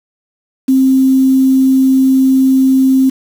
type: tone with quantisation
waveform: sine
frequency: 264.1 Hz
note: C4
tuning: 16 cents sharp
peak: -6 dBFS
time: 0.68-3.1 s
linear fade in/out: 10 ms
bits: 5
effects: none